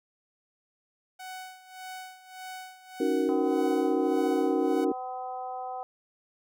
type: tone with tremolo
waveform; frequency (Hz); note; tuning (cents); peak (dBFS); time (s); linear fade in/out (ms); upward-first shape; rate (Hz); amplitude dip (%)
sawtooth; 746; F#5; +14; -34; 1.19-4.85; 10; sine; 1.7; 80
type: chord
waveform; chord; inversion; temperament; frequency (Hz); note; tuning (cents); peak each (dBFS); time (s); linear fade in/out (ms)
sine; D# minor seventh; third; equal; 277.2 / 311.1 / 370 / 466.2; C#4 / D#4 / F#4 / A#4; 0 / 0 / 0 / 0; -29; 3-4.92; 5
type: harmonic tone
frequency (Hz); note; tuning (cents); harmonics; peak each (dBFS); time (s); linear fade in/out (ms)
253.7; B3; +47; 2 / 3 / 4 / 5; -42 / -34 / -44 / -46; 3.29-5.83; 0
effects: none